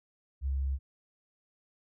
sine tone, 67.8 Hz, C#2, 38 cents flat, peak -28 dBFS, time 0.41-0.79 s, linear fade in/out 50 ms, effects none

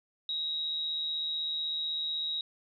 sine tone with amplitude modulation, 3810 Hz, A#7, 37 cents sharp, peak -28 dBFS, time 0.29-2.41 s, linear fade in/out 2 ms, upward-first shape sine, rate 156 Hz, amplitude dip 55%, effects none

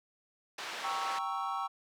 pink band-pass noise, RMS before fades -41 dBFS, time 0.58-1.19 s, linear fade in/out 5 ms, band 760 to 4600 Hz, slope 12 dB/octave
triangle chord, G diminished seventh, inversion none, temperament equal, 784 / 932.3 / 1108.7 / 1318.5 Hz, G5 / Bb5 / Db6 / Fb6, 0 / 0 / 0 / 0 cents, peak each -36 / -39 / -35 / -37 dBFS, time 0.83-1.68 s, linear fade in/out 20 ms
effects none

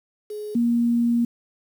sine tone pair in turn, 420.5 / 236 Hz, G#4 / A#3, +22 / +22 cents, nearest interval minor seventh, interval 1000 cents, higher first, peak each -29 / -17 dBFS, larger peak second, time 0.3-0.55 / 0.55-1.25 s, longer second, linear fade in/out 5 ms, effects 8-bit

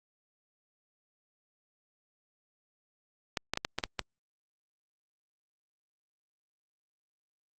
clicks, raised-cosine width 0.2 ms, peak -12 dBFS, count 7, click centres 3.372 / 3.536 / 3.574 / 3.649 / 3.786 / 3.838 / 3.993 s, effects Opus 48 kbps

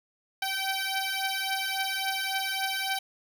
10% pulse beating tone pair, 771 / 774.6 Hz, G5 / G5, -29 / -21 cents, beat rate 3.6 Hz, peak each -23 dBFS, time 0.42-2.99 s, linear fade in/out 5 ms, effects none

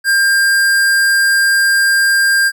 square tone, 1599 Hz, G6, 34 cents sharp, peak -10 dBFS, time 0.04-2.52 s, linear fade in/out 50 ms, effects none

